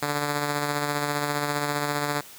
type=tone with tremolo; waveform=5% pulse; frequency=145.9 Hz; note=D3; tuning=11 cents flat; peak=-12 dBFS; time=0.02-2.21 s; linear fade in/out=5 ms; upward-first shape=sine; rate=15 Hz; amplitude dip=35%; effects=white hiss -46 dBFS RMS until 2.38 s + high-pass 60 Hz 12 dB/octave